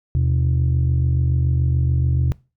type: tone pair together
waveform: sine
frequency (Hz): 80 / 126.99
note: D#2 / B2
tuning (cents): +49 / +49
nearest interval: minor sixth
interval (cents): 800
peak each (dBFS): -16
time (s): 0.15-2.32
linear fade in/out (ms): 0
effects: noise-tail reverb RT60 0.3 s tail -23 dB re dry + tanh soft clip ceiling -12 dBFS